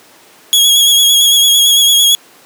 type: tone with vibrato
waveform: sawtooth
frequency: 3322 Hz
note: G#7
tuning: in tune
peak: -3 dBFS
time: 0.53-2.15 s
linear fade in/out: 0 ms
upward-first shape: sine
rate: 8.9 Hz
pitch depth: 31 cents each way
effects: pink hiss -42 dBFS RMS until 2.45 s + high-pass 300 Hz 12 dB/octave